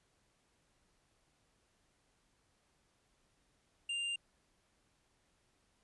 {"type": "tone with tanh clipping", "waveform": "sine", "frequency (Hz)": 2794, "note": "F7", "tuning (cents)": 0, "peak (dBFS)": -37, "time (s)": [3.89, 4.16], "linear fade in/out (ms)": 5, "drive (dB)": 11, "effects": ["pink hiss -75 dBFS RMS until 5.83 s", "resampled to 24000 Hz"]}